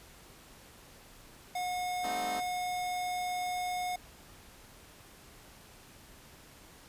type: tone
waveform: square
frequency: 724 Hz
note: F#5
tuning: 38 cents flat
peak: -33 dBFS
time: 1.55-3.96 s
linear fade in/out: 5 ms
type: chord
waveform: 10% pulse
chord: A half-diminished seventh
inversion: third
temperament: equal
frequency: 196 / 220 / 261.6 / 311.1 Hz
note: G3 / A3 / C4 / Eb4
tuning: 0 / 0 / 0 / 0 cents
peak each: -40 / -35 / -35 / -35 dBFS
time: 2.03-2.41 s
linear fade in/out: 20 ms
effects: pink hiss -55 dBFS RMS until 6.88 s + resampled to 32000 Hz